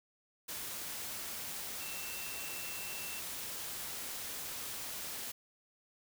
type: tone in noise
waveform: sine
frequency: 2688 Hz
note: E7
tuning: 33 cents sharp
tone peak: -47 dBFS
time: 1.8-3.2 s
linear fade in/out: 10 ms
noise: white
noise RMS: -42 dBFS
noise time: 0.48-5.32 s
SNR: -8 dB
effects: none